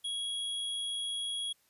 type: tone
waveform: square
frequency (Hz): 3319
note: G#7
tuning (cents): -2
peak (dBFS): -34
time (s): 0.04-1.53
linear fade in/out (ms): 10
effects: white hiss -70 dBFS RMS until 1.69 s + resampled to 32000 Hz